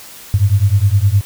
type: beating tone pair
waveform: sine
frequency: 95.6 / 105.3 Hz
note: G2 / G#2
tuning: -43 / +24 cents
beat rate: 9.7 Hz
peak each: -12 dBFS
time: 0.34-1.21 s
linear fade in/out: 0 ms
effects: white hiss -36 dBFS RMS until 1.25 s